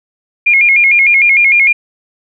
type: tone with vibrato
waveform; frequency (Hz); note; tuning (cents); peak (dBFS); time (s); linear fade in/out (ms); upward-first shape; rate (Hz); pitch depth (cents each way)
sine; 2283; D7; -50; -5; 0.46-1.73; 10; square; 6.6; 91
effects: none